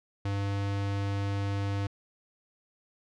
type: tone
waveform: square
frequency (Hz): 99.8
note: G2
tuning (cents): +32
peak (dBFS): -29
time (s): 0.25-1.87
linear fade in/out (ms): 5
effects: low-pass 5000 Hz 12 dB/octave